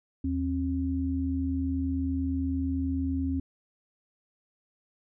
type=tone pair together; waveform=sine; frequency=79.8 / 268.4 Hz; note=D#2 / C4; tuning=+44 / +44 cents; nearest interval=octave + major sixth; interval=2100 cents; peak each=-30 / -28 dBFS; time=0.24-3.4 s; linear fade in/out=5 ms; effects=none